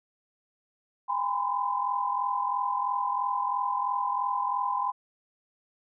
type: tone cluster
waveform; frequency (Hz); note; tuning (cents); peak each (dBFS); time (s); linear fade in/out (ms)
sine; 813 / 980 / 1023; G#5 / B5 / C6; -37 / -14 / -39; -32 / -32 / -28; 1.08-4.92; 20
effects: none